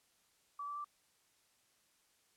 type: tone with pitch steps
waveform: sine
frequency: 1151 / 1161.7 / 1172.5 Hz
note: D6 / D6 / D6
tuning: -35 / -19 / -3 cents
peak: -40 dBFS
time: 0.59-0.845 s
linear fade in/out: 5 ms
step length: 85 ms
effects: white hiss -73 dBFS RMS until 2.36 s + low-pass 11000 Hz 12 dB/octave